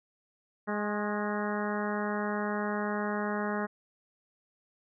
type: harmonic tone with a mistuned harmonic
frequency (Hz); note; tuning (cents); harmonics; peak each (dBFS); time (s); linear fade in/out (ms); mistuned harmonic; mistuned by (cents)
207.7; G#3; 0; 1 / 2 / 3 / 4 / 5 / 6 / 7 / 8 / 9; -33 / -36 / -38 / -39 / -40 / -41 / -41 / -42 / -43; 0.67-3.67; 20; 5; +37
effects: none